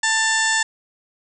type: harmonic tone with a mistuned harmonic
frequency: 886 Hz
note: A5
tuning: 12 cents sharp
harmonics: 1 / 2 / 3 / 4 / 5 / 6 / 7 / 8 / 9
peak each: -25 / -19 / -31 / -28 / -31 / -30 / -34 / -26 / -27 dBFS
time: 0.03-0.63 s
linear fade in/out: 5 ms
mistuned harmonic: 3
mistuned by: +62 cents
effects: none